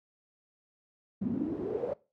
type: noise with band-pass filter sweep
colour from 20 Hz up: brown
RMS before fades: -33 dBFS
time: 1.21-1.94 s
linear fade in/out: 10 ms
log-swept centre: 210 to 570 Hz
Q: 7.9
effects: noise-tail reverb RT60 0.3 s tail -20 dB re dry + high-pass 100 Hz 12 dB/octave